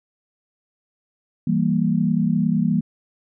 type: chord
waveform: sine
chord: E diminished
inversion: none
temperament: equal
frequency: 164.81 / 196 / 233.1 Hz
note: E3 / G3 / Bb3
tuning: 0 / 0 / 0 cents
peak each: -21 dBFS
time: 1.47-2.81 s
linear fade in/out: 5 ms
effects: none